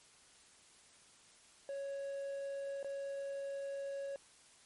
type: tone with dropouts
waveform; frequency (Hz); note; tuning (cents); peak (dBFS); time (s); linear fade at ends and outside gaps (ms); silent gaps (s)
triangle; 554.4; C#5; 0; -37; 1.69-4.16; 1; 2.829-2.845
effects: white hiss -63 dBFS RMS until 4.65 s + MP3 48 kbps